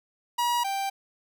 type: tone pair in turn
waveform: 45% pulse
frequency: 960 / 785.2 Hz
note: B5 / G5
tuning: -49 / +3 cents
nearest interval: minor third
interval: 348 cents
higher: first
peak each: -23 / -27 dBFS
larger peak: first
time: 0.38-0.64 / 0.64-0.9 s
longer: neither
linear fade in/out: 10 ms
effects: none